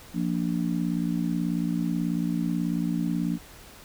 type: chord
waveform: sine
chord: Bb major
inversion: second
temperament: just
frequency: 174.81 / 233.1 / 291.4 Hz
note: F3 / Bb3 / D4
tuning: +2 / 0 / -13 cents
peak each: -27 / -29 / -30 dBFS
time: 0.13-3.39 s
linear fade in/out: 50 ms
effects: pink hiss -48 dBFS RMS until 3.84 s